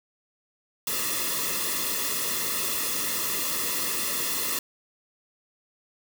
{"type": "noise with comb filter", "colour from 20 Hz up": "white", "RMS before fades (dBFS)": -28, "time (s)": [0.87, 4.59], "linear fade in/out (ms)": 2, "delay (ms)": 1.3, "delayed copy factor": -0.9, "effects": []}